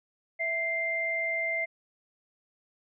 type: tone pair together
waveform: sine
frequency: 659.3 / 2093 Hz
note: E5 / C7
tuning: 0 / 0 cents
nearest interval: octave + minor sixth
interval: 2000 cents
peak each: -34 / -28 dBFS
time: 0.39-1.66 s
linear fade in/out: 20 ms
effects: none